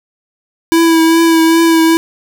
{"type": "tone with vibrato", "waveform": "square", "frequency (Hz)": 328.4, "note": "E4", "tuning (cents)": -6, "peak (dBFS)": -7, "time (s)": [0.72, 1.97], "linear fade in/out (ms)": 0, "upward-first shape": "triangle", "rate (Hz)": 2.5, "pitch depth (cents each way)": 26, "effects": []}